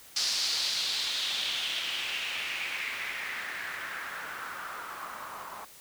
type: noise with low-pass filter sweep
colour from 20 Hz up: blue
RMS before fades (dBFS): -34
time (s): 0.16-5.65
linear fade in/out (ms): 5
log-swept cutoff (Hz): 5000 to 1000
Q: 3.3
effects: white hiss -52 dBFS RMS until 5.8 s